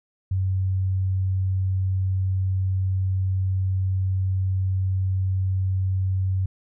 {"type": "tone", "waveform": "sine", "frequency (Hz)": 94.5, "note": "F#2", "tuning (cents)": 37, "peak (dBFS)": -20, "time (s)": [0.31, 6.46], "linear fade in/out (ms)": 5, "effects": []}